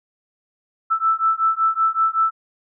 sine beating tone pair, 1318.5 / 1323.8 Hz, E6 / E6, 0 / +7 cents, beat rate 5.3 Hz, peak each -19 dBFS, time 0.9-2.31 s, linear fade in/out 20 ms, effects none

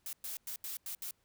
blue noise bursts at uneven times, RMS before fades -41 dBFS, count 6, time 0.06-0.13 / 0.24-0.37 / 0.47-0.56 / 0.64-0.77 / 0.86-0.95 / 1.02-1.11 s, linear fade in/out 2 ms, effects pink hiss -75 dBFS RMS until 1.24 s

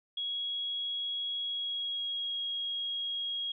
sine tone with pitch glide, 3322 to 3286 Hz, G#7 to G#7, 0 to -19 cents, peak -32 dBFS, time 0.17-3.52 s, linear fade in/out 5 ms, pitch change -19 cents, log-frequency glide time 1.4-2.42 s, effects none

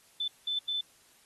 sine tone bursts at uneven times, 3520 Hz, A7, in tune, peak -29 dBFS, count 3, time 0.2-0.28 / 0.47-0.59 / 0.68-0.81 s, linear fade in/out 5 ms, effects white hiss -62 dBFS RMS until 1.25 s + AAC 32 kbps

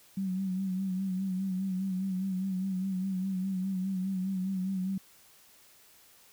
sine tone with vibrato, 189 Hz, F#3, 37 cents sharp, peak -29 dBFS, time 0.17-4.98 s, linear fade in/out 5 ms, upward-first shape sine, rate 4.9 Hz, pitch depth 51 cents each way, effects white hiss -59 dBFS RMS until 6.32 s

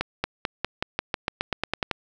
accelerating click train, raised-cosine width 0.3 ms, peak -8 dBFS, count 14, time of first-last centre 0.01-1.913 s, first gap 230 ms, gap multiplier 0.92, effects none

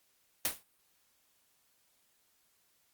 white noise with exponential decay, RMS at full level -27 dBFS, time 0.45-0.63 s, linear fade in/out 2 ms, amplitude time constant 38 ms, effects white hiss -72 dBFS RMS until 2.93 s + Opus 48 kbps

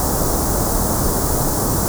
pink band-stop noise, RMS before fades -18 dBFS, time 0-1.88 s, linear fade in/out 0 ms, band 1200 to 5900 Hz, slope 24 dB/octave, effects none

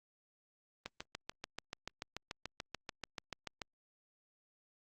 click train, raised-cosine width 0.2 ms, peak -23 dBFS, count 20, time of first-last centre 0.86-3.618 s, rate 6.89 Hz, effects Opus 32 kbps

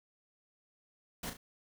pink noise with echo, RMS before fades -40 dBFS, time 1.23-1.3 s, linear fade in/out 5 ms, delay 35 ms, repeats 2, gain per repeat -7 dB, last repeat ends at 1.37 s, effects none

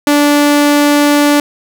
sawtooth tone, 291.2 Hz, D4, 15 cents flat, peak -3 dBFS, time 0.07-1.4 s, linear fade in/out 2 ms, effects none

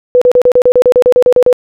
sine tone bursts, 495.7 Hz, B4, 6 cents sharp, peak -3 dBFS, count 14, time 0.15-1.528 s, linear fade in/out 0 ms, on 65 ms, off 36 ms, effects none

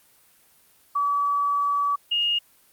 sine tone pair in turn, 1145 / 2850 Hz, D6 / F7, -44 / +34 cents, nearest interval octave + major third, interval 1578 cents, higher second, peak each -20 / -20 dBFS, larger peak neither, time 0.95-1.96 / 2.11-2.39 s, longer first, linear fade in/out 10 ms, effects white hiss -58 dBFS RMS until 2.72 s + Opus 32 kbps

